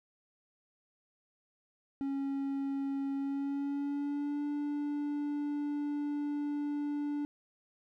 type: tone with pitch glide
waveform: triangle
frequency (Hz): 275.2 to 291.6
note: C#4 to D4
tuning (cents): -12 to -12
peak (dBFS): -30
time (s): 2.01-7.25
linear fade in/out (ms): 0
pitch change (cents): +100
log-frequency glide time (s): 3.15-4.45
effects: none